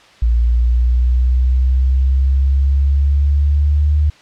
sine linear sweep, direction up, 57.7 to 75 Hz, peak -10 dBFS, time 0.22-4.1 s, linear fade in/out 5 ms, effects white hiss -45 dBFS RMS until 4.21 s + low-pass 4000 Hz 12 dB/octave

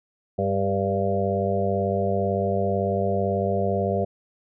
harmonic tone with a mistuned harmonic, 98 Hz, G2, in tune, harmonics 1 / 2 / 4 / 5 / 6 / 7, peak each -28 / -28 / -28 / -28 / -28 / -28 dBFS, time 0.38-4.05 s, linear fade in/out 10 ms, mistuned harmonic 4, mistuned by +20 cents, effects none

